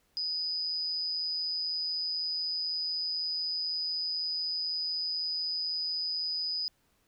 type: tone with amplitude modulation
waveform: sine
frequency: 4978 Hz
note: D#8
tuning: in tune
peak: -28 dBFS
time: 0.17-6.68 s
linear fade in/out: 0 ms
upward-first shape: sine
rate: 166 Hz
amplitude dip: 45%
effects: pink hiss -71 dBFS RMS until 7.07 s